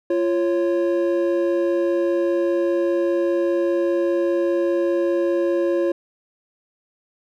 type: tone pair together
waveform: triangle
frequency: 345 / 550 Hz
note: F4 / C#5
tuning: -21 / -14 cents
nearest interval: minor sixth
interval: 807 cents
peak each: -17 / -20 dBFS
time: 0.1-5.92 s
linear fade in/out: 5 ms
effects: none